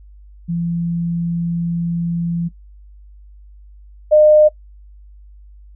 sine tone pair in turn, 170 / 608.4 Hz, F3 / D#5, -46 / -39 cents, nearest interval octave + minor seventh, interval 2207 cents, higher second, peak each -17 / -6 dBFS, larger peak second, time 0.48-2.49 / 4.11-4.49 s, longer first, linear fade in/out 20 ms, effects noise-tail reverb RT60 0.1 s tail -19 dB re dry + added 50 Hz sine -39 dBFS peak until 5.75 s

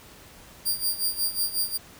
10% pulse tone with tremolo, 4772 Hz, D8, 27 cents sharp, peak -15 dBFS, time 0.65-1.78 s, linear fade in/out 20 ms, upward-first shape sine, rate 5.5 Hz, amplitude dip 80%, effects pink hiss -49 dBFS RMS until 1.99 s

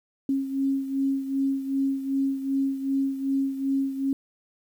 sine beating tone pair, 271.3 / 273.9 Hz, C#4 / C#4, -37 / -21 cents, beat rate 2.6 Hz, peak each -24 / -30 dBFS, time 0.29-4.13 s, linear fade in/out 2 ms, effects 9-bit

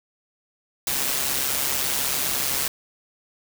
white noise with amplitude modulation, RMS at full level -22 dBFS, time 0.87-2.68 s, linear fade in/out 2 ms, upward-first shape sine, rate 136 Hz, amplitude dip 55%, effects none

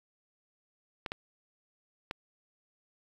clicks, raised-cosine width 0.3 ms, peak -19 dBFS, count 3, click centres 1.062 / 1.119 / 2.111 s, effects 8-bit

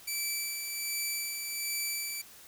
10% pulse tone with tremolo, 2320 Hz, D7, 22 cents flat, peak -22 dBFS, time 0.07-2.22 s, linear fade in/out 10 ms, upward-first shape sine, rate 1.3 Hz, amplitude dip 40%, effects white hiss -53 dBFS RMS until 2.47 s

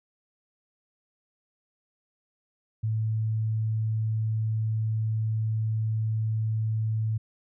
sine tone, 110 Hz, A2, in tune, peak -24 dBFS, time 2.83-7.18 s, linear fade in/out 10 ms, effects none

